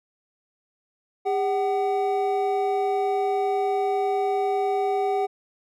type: tone pair together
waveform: triangle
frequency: 403.1 / 755 Hz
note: G4 / F#5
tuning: +48 / +35 cents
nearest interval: major seventh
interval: 1087 cents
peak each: -22 dBFS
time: 1.25-5.27 s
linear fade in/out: 20 ms
effects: none